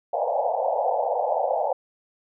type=band-pass noise; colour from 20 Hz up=pink; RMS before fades=-24 dBFS; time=0.13-1.73 s; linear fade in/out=5 ms; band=500 to 890 Hz; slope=96 dB/octave; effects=none